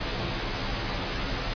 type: noise with comb filter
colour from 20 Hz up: pink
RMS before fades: -30 dBFS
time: 0-1.54 s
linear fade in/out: 10 ms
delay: 13 ms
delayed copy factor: -0.85
effects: resampled to 11025 Hz